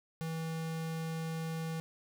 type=tone; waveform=square; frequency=162.2 Hz; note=E3; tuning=28 cents flat; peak=-36 dBFS; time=0.21-1.8 s; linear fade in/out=0 ms; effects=none